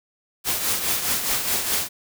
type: noise with tremolo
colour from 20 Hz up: white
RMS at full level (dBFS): -21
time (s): 0.44-1.89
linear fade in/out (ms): 50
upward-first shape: triangle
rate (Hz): 4.8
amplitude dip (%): 60
effects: none